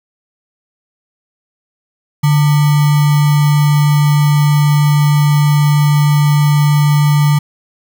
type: tone with sample-and-hold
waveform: sine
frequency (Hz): 146.83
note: D3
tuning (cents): 0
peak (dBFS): -7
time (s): 2.23-7.39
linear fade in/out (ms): 10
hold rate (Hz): 1050
effects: none